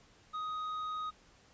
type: tone with hard clipping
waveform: sine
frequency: 1252 Hz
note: D#6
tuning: 10 cents sharp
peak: -37 dBFS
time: 0.33-1.11 s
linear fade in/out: 20 ms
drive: 5 dB
effects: pink hiss -63 dBFS RMS until 1.53 s + resampled to 16000 Hz